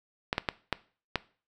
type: clicks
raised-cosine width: 0.3 ms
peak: -10 dBFS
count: 5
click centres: 0.329 / 0.381 / 0.488 / 0.727 / 1.157 s
effects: noise-tail reverb RT60 0.4 s tail -19 dB re dry